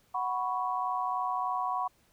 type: chord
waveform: sine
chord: F# suspended fourth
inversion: none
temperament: just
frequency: 740 / 986.7 / 1110 Hz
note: F#5 / B5 / C#6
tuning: 0 / -2 / +2 cents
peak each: -33 dBFS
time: 0.14-1.88 s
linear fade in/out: 10 ms
effects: pink hiss -67 dBFS RMS until 2.12 s